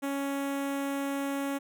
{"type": "tone with notch filter", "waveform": "sawtooth", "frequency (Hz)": 278, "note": "C#4", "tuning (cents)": 5, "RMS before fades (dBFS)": -32, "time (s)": [0.02, 1.59], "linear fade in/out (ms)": 20, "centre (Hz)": 4600, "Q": 1.2, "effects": []}